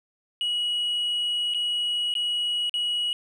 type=tone with dropouts; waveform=sine; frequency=2913 Hz; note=F#7; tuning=28 cents flat; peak=-21 dBFS; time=0.41-3.13 s; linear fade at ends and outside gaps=1 ms; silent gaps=1.538-1.545 / 2.14-2.152 / 2.695-2.74 s; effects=tanh soft clip ceiling -22 dBFS + 10-bit